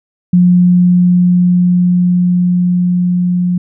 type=tone with level ramp; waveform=sine; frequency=178.4 Hz; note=F3; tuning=37 cents sharp; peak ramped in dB=-4 to -10 dBFS; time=0.33-3.58 s; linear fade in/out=5 ms; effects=none